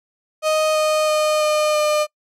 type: tone with pitch steps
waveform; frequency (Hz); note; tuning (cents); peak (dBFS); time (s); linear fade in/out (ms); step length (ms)
35% pulse; 622.3 / 617.6 / 613 / 608.4 / 603.9; D#5 / D#5 / D#5 / D#5 / D5; 0 / -13 / -26 / -39 / +48; -14; 0.42-2.07; 50; 330
effects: noise-tail reverb RT60 0.1 s tail -24 dB re dry + low-pass 11000 Hz 12 dB/octave